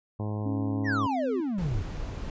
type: harmonic tone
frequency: 105.3 Hz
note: G#2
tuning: 24 cents sharp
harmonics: 1 / 2 / 3 / 4 / 5 / 6 / 7 / 8 / 9 / 10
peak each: -30 / -36 / -40 / -42 / -44 / -46 / -47 / -48 / -49 / -50 dBFS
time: 0.19-1.07 s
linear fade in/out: 10 ms
type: tone with pitch glide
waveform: sine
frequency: 277.2 to 260.1 Hz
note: C#4 to C4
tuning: 0 to -10 cents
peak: -29 dBFS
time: 0.45-1.41 s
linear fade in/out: 10 ms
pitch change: -110 cents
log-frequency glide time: 1.07-1.15 s
type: exponential sweep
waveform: triangle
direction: down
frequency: 1998 to 82 Hz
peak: -25 dBFS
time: 0.84-1.85 s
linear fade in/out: 50 ms
type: noise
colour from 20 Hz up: brown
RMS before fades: -34 dBFS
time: 1.58-2.3 s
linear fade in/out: 2 ms
effects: resampled to 16000 Hz